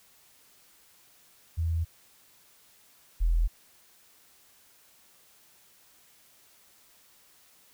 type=tone pair in turn; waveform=sine; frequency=82.41 / 41.34 Hz; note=E2 / E1; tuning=0 / +6 cents; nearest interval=octave; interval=1194 cents; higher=first; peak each=-25 / -21 dBFS; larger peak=second; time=1.57-1.85 / 3.2-3.48 s; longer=neither; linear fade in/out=20 ms; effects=white hiss -60 dBFS RMS until 7.73 s